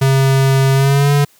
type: tone with pitch glide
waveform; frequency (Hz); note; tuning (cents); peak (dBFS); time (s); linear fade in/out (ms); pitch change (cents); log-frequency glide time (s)
square; 134.8 to 143.64; C#3 to D3; -48 to -38; -10; 0.01-1.25; 10; +110; 0.74-1.12
effects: white hiss -51 dBFS RMS until 1.39 s